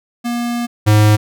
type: tone pair in turn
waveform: square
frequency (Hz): 238.5 / 106.05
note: A#3 / G#2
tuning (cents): +40 / +37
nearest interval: octave + major second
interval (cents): 1403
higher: first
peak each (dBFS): -18 / -8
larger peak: second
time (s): 0.24-0.67 / 0.86-1.17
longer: first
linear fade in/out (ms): 20
effects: none